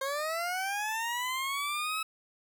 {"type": "linear sweep", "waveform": "20% pulse", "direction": "up", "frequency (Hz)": [530, 1300], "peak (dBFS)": -26, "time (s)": [0.01, 2.03], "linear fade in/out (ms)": 5, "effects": []}